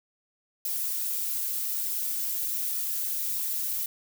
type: noise with flanger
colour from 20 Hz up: violet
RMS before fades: -30 dBFS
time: 0.65-3.86 s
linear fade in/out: 2 ms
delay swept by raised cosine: 1.8 to 6.5 ms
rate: 0.94 Hz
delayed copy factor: -0.7
effects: none